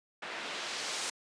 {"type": "noise with low-pass filter sweep", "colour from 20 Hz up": "white", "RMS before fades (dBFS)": -38, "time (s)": [0.22, 1.1], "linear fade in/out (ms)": 5, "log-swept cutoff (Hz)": [2100, 8200], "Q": 0.81, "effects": ["high-pass 300 Hz 12 dB/octave", "resampled to 22050 Hz"]}